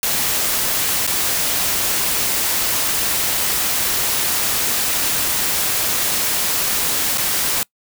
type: noise with dropouts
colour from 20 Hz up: white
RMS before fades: -19 dBFS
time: 0.03-7.63 s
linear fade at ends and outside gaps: 1 ms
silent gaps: 1.067-1.075 / 7.175-7.181 s
effects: noise-tail reverb RT60 0.1 s tail -24 dB re dry